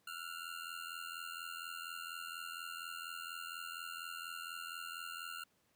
25% pulse ring-modulated tone, 1396.9 Hz, F6, in tune, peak -37 dBFS, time 0.07-5.44 s, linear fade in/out 5 ms, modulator 42.1 Hz, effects pink hiss -75 dBFS RMS until 5.75 s + high-pass 100 Hz 12 dB/octave

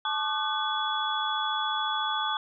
sine tone cluster, 869 / 1108 / 1202 / 1510 / 3391 Hz, A5 / C#6 / D6 / F#6 / G#7, -22 / -1 / +40 / +35 / +35 cents, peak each -31 / -38 / -32 / -35 / -31 dBFS, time 0.05-2.37 s, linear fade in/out 2 ms, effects none

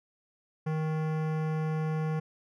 sine tone with hard clipping, 156.7 Hz, D#3, 13 cents sharp, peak -30 dBFS, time 0.66-2.2 s, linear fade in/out 10 ms, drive 18 dB, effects none

